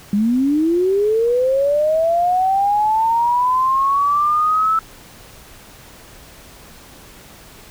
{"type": "linear sweep", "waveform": "sine", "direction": "up", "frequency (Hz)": [197, 1318.5], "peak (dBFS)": -13, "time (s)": [0.13, 4.79], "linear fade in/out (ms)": 2, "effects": ["pink hiss -42 dBFS RMS until 7.7 s"]}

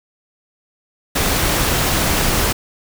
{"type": "noise", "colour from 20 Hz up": "pink", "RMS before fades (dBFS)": -17, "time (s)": [1.15, 2.53], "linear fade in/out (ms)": 10, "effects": []}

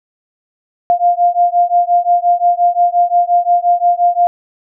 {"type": "beating tone pair", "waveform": "sine", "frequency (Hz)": [698.5, 704.2], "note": ["F5", "F5"], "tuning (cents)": [0, 14], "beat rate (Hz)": 5.7, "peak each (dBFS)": -12, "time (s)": [0.9, 4.27], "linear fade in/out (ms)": 0, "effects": []}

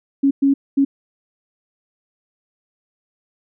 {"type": "tone bursts at uneven times", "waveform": "sine", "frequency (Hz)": 276.2, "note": "C#4", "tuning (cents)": -6, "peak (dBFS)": -11, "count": 3, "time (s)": [[0.23, 0.31], [0.42, 0.54], [0.77, 0.85]], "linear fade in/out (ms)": 10, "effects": []}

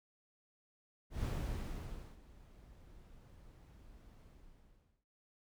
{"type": "noise with ADSR envelope", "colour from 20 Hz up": "brown", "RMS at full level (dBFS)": -36, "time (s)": [1.1, 5.05], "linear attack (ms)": 130, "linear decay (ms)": 940, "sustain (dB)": -22, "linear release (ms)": 820, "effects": []}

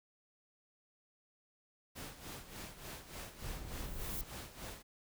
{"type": "noise with tremolo", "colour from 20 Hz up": "pink", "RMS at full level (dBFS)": -46, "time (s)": [1.95, 4.83], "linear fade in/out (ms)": 20, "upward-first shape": "sine", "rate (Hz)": 3.4, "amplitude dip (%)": 70}
{"type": "noise with exponential growth", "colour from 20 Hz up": "violet", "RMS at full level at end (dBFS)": -40, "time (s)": [3.38, 4.21], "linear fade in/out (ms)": 0, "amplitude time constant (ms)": 180}
{"type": "noise", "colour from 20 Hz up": "brown", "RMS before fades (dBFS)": -44, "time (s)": [3.42, 4.24], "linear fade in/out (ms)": 5}
{"effects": []}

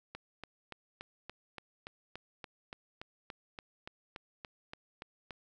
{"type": "click train", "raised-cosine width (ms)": 0.3, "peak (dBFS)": -27, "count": 19, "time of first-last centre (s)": [0.15, 5.308], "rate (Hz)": 3.49, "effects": []}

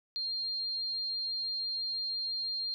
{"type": "tone", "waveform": "sine", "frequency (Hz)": 4202, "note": "C8", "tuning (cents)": 7, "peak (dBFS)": -32, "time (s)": [0.16, 2.74], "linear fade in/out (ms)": 0, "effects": []}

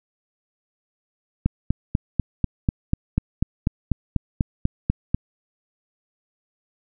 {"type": "click train", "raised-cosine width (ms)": 5, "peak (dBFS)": -6, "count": 16, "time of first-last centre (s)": [1.46, 5.146], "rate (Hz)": 4.07, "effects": []}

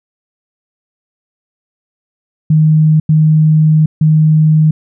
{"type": "tone bursts at uneven times", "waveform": "sine", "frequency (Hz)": 155.56, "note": "D#3", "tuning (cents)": 0, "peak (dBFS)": -5, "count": 3, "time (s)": [[2.5, 3], [3.09, 3.86], [4.01, 4.71]], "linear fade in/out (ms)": 5, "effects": []}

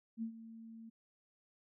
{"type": "tone with ADSR envelope", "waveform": "sine", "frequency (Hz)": 225.9, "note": "A3", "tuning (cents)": 46, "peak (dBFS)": -35, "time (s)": [0.17, 0.9], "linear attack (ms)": 53, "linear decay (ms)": 91, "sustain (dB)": -14, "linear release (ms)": 13, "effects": []}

